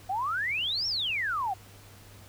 sine exponential two-way sweep, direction up then down, 724 to 5620 to 724 Hz, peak -27 dBFS, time 0.09-1.54 s, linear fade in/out 10 ms, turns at 0.87 s, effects added 100 Hz sine -51 dBFS peak until 2.28 s + pink hiss -53 dBFS RMS until 2.28 s

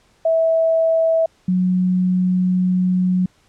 sine tone pair in turn, 652 / 182.96 Hz, E5 / F#3, -19 / -19 cents, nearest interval octave + minor seventh, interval 2200 cents, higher first, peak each -13 / -14 dBFS, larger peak first, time 0.25-1.26 / 1.48-3.26 s, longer second, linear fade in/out 5 ms, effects pink hiss -57 dBFS RMS until 3.48 s + low-pass 8000 Hz 12 dB/octave

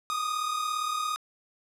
45% pulse tone pair together, 1207 / 1244.5 Hz, D6 / D#6, +47 / 0 cents, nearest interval minor second, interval 53 cents, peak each -35 / -29 dBFS, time 0.1-1.16 s, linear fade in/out 0 ms, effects low-pass 11000 Hz 12 dB/octave

